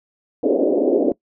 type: band-pass noise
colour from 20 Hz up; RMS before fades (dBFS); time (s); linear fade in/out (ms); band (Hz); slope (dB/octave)
pink; -17; 0.43-1.12; 2; 270 to 580; 48
effects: noise-tail reverb RT60 0.1 s tail -21 dB re dry